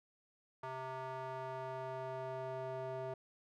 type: tone with band-pass filter sweep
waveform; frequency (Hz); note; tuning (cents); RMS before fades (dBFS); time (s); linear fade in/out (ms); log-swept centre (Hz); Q
square; 130.81; C3; 0; -43; 0.63-3.14; 5; 960 to 610; 2.1
effects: none